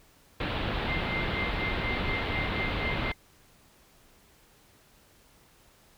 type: low-pass noise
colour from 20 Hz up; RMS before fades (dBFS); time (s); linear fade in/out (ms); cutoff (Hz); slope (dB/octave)
pink; -31; 0.4-3.12; 5; 3900; 48
type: tone with tremolo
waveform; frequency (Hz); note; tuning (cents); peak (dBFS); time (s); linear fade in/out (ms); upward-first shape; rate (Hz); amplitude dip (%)
sine; 2093; C7; 0; -30; 0.86-3.14; 50; sine; 4.1; 85
effects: pink hiss -60 dBFS RMS until 5.97 s